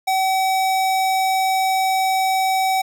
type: tone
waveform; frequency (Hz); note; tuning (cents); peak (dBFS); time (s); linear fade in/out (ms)
square; 761; F#5; +48; -17; 0.07-2.82; 10
effects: none